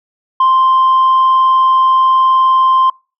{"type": "tone", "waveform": "sine", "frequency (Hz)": 1046.5, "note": "C6", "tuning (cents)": 0, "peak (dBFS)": -5, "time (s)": [0.4, 2.9], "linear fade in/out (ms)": 5, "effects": ["noise-tail reverb RT60 0.3 s tail -26 dB re dry", "tanh soft clip ceiling -5 dBFS"]}